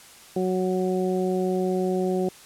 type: harmonic tone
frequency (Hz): 185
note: F#3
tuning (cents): 0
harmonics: 1 / 2 / 3 / 4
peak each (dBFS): -26 / -24 / -32 / -33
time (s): 0.36-2.29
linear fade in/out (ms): 5
effects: white hiss -48 dBFS RMS until 2.45 s + low-pass 11000 Hz 12 dB/octave